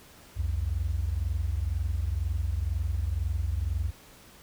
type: tone pair together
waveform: sine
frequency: 64.37 / 86.4 Hz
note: C2 / F2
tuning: -28 / -18 cents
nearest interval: perfect fourth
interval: 510 cents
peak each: -28 dBFS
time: 0.36-3.91 s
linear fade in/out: 20 ms
effects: tanh soft clip ceiling -20 dBFS + pink hiss -53 dBFS RMS until 4.42 s